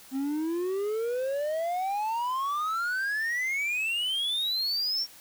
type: exponential sweep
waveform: triangle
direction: up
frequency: 260.4 to 5588 Hz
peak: -25 dBFS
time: 0.11-5.07 s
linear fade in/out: 50 ms
effects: white hiss -51 dBFS RMS until 5.2 s